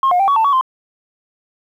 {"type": "tone with pitch steps", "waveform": "sine", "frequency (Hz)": [1072, 716, 784, 1123, 891, 1125, 1043], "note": ["C6", "F5", "G5", "C#6", "A5", "C#6", "C6"], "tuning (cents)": [42, 43, 0, 22, 22, 25, -6], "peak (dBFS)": -9, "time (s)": [0.03, 0.611], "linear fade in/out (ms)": 2, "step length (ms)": 83, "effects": ["tanh soft clip ceiling -8 dBFS", "8-bit"]}